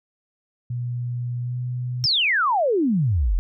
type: tone with pitch glide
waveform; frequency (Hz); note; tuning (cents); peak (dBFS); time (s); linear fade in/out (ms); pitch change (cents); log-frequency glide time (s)
sine; 121.8 to 124.14; B2 to B2; -24 to +9; -24; 0.7-2.06; 5; +33; 1.41-1.56
type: exponential sweep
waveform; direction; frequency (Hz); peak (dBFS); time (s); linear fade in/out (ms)
sine; down; 5530 to 38; -17; 2.04-3.39; 0
effects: none